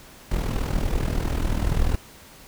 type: noise with amplitude modulation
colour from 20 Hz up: brown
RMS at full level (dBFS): -20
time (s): 0.31-1.96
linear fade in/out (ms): 5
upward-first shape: sine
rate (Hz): 40.5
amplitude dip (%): 70
effects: pink hiss -47 dBFS RMS until 2.47 s